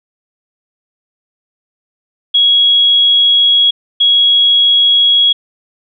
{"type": "tone pair in turn", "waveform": "sine", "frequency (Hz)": [3322, 3322], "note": ["G#7", "G#7"], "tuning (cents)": [0, 0], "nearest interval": "unison", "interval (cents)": 0, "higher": "neither", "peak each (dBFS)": -6, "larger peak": "neither", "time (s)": [[2.34, 3.71], [4, 5.33]], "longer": "first", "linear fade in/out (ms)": 10, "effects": []}